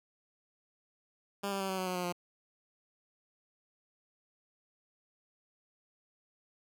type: tone with pitch steps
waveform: 10% pulse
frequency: 199.7 / 196.16 / 192.67 / 189.26 / 185.9 / 182.6 / 179.36 / 176.17 Hz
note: G3 / G3 / G3 / F#3 / F#3 / F#3 / F3 / F3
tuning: +32 / +1 / -30 / +39 / +8 / -23 / +46 / +15 cents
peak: -25 dBFS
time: 1.43-2.126 s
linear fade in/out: 10 ms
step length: 87 ms
effects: none